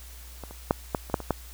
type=clicks; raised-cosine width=1 ms; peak=-24 / -28 / -6 / -10 / -25 / -8 / -22 / -9 dBFS; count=8; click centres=0.437 / 0.51 / 0.709 / 0.948 / 1.099 / 1.142 / 1.203 / 1.307 s; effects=added 60 Hz sine -43 dBFS peak until 1.53 s + white hiss -49 dBFS RMS until 1.53 s